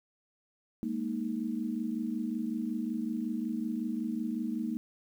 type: chord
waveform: sine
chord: Ab suspended second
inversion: none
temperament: equal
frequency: 207.7 / 233.1 / 311.1 Hz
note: Ab3 / Bb3 / Eb4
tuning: 0 / 0 / 0 cents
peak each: -37 / -33 / -37 dBFS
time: 0.83-4.77 s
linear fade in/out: 0 ms
effects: 10-bit